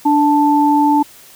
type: tone pair together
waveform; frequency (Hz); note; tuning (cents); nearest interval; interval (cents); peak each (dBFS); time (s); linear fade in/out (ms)
sine; 293 / 880; D4 / A5; -4 / 0; octave + perfect fifth; 1904; -12; 0.05-1.03; 10
effects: white hiss -42 dBFS RMS until 1.35 s